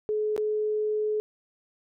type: tone with dropouts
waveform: sine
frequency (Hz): 426.4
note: G#4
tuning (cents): +46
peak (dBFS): -24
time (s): 0.09-1.2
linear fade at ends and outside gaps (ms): 0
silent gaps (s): 0.364-0.378
effects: none